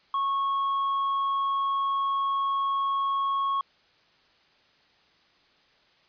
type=tone; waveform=triangle; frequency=1100 Hz; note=C#6; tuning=14 cents flat; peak=-22 dBFS; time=0.14-3.61 s; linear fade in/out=2 ms; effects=white hiss -62 dBFS RMS until 6.08 s + resampled to 11025 Hz